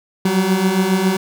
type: beating tone pair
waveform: 30% pulse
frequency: 183.7 / 191 Hz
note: F#3 / G3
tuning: -12 / -45 cents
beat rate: 7.3 Hz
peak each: -17 / -13 dBFS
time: 0.25-1.17 s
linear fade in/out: 5 ms
effects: none